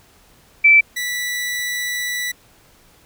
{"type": "tone pair in turn", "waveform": ["sine", "sawtooth"], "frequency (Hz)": [2324, 1965], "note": ["D7", "B6"], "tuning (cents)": [-19, -9], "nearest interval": "minor third", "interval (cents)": 290, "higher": "first", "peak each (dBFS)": [-7, -18], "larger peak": "first", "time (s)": [[0.64, 0.81], [0.96, 2.32]], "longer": "second", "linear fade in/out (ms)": 10, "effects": ["pink hiss -52 dBFS RMS until 3.05 s"]}